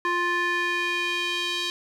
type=tone with band-pass filter sweep; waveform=square; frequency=350.2 Hz; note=F4; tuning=5 cents sharp; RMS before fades=-26 dBFS; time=0.05-1.7 s; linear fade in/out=0 ms; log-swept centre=1400 to 3700 Hz; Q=2.2; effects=none